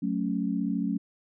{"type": "chord", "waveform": "sine", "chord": "F# minor", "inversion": "none", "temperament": "equal", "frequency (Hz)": [185, 220, 277.2], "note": ["F#3", "A3", "C#4"], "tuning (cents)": [0, 0, 0], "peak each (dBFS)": -30, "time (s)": [0.02, 0.98], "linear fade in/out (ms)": 10, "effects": []}